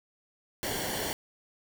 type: noise with comb filter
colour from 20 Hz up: pink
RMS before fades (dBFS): -33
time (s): 0.63-1.13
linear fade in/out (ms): 0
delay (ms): 0.79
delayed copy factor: -0.7
effects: none